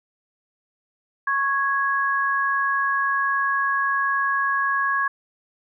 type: tone pair together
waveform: sine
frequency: 1102.5 / 1661.2 Hz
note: C#6 / G#6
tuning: -10 / 0 cents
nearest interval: perfect fifth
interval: 710 cents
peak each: -22 / -22 dBFS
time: 1.27-5.08 s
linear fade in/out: 5 ms
effects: none